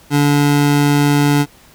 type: tone pair together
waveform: square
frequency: 144.5 / 289 Hz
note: D3 / D4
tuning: -28 / -28 cents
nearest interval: octave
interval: 1200 cents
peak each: -14 dBFS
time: 0.1-1.46 s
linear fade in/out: 50 ms
effects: pink hiss -46 dBFS RMS until 1.74 s